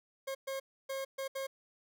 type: tone bursts at uneven times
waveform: 40% pulse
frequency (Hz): 539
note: C#5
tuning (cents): -49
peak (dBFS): -35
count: 5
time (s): 0.27-0.35 / 0.47-0.6 / 0.89-1.05 / 1.18-1.28 / 1.35-1.47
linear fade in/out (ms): 10
effects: none